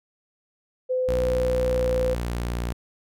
sine tone, 510 Hz, C5, 44 cents flat, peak -21 dBFS, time 0.89-2.15 s, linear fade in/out 20 ms
sawtooth tone with pitch glide, 60.9 to 59.27 Hz, B1 to A#1, -24 to +29 cents, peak -22 dBFS, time 1.08-2.73 s, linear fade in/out 10 ms, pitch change -47 cents, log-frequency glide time 1.71-1.96 s
effects none

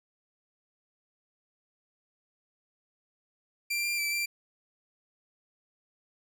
sawtooth tone with pitch steps, 2365 / 2383 / 2326 / 2360 Hz, D7 / D7 / D7 / D7, +12 / +25 / -17 / +8 cents, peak -25 dBFS, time 3.7-4.26 s, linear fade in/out 10 ms, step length 140 ms, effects none

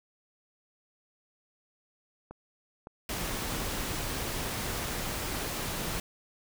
clicks, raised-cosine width 1 ms, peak -29 dBFS, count 4, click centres 2.31 / 2.871 / 3.768 / 4.197 s
pink noise, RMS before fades -34 dBFS, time 3.09-6 s, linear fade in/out 2 ms
effects none

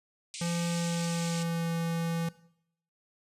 white band-pass noise, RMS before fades -41 dBFS, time 0.34-1.43 s, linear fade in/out 0 ms, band 2100 to 9000 Hz, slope 96 dB/octave
square tone with pitch glide, 170.9 to 166.9 Hz, F3 to E3, -37 to +22 cents, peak -30 dBFS, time 0.41-2.29 s, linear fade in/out 5 ms, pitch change -41 cents, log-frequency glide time 0.66-1.71 s
effects noise-tail reverb RT60 0.7 s tail -19 dB re dry + resampled to 32000 Hz

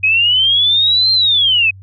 sine linear two-way sweep, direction up then down, 2509 to 4186 to 2509 Hz, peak -9 dBFS, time 0.03-1.71 s, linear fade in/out 10 ms, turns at 1.12 s, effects added 96 Hz sine -34 dBFS peak until 1.82 s

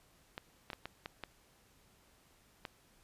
clicks, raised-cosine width 0.3 ms, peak -25 dBFS, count 7, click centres 0.379 / 0.702 / 0.732 / 0.856 / 1.059 / 1.237 / 2.652 s, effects pink hiss -67 dBFS RMS until 3.03 s + resampled to 32000 Hz

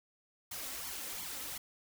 white noise with flanger, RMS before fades -42 dBFS, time 0.51-1.58 s, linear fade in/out 5 ms, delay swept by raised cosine 0.9 to 3.9 ms, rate 2.8 Hz, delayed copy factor +0.75, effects none

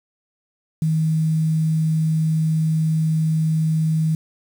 sine tone with quantisation, 158.4 Hz, D#3, 31 cents sharp, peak -16 dBFS, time 0.82-4.15 s, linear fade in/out 2 ms, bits 7, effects none

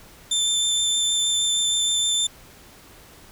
25% pulse tone with vibrato, 3553 Hz, A7, 16 cents sharp, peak -15 dBFS, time 0.31-2.27 s, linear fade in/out 5 ms, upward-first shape sine, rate 6.4 Hz, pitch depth 10 cents each way, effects pink hiss -48 dBFS RMS until 3.31 s

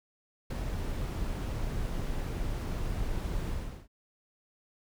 brown noise with ADSR envelope, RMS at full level -30 dBFS, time 0.5-3.88 s, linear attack 8 ms, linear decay 11 ms, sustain -3 dB, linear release 380 ms, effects none

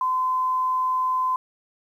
sine tone, 1025 Hz, C6, 36 cents flat, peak -20 dBFS, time 0.01-1.36 s, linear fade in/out 2 ms, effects 9-bit

